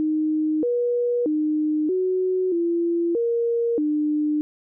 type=tone with pitch steps; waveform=sine; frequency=309.4 / 483.1 / 305.6 / 370.9 / 340.3 / 467.9 / 300.7 Hz; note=D#4 / B4 / D#4 / F#4 / F4 / A#4 / D4; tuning=-10 / -38 / -31 / +4 / -45 / +6 / +41 cents; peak=-19 dBFS; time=0-4.41 s; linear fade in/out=0 ms; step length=630 ms; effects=none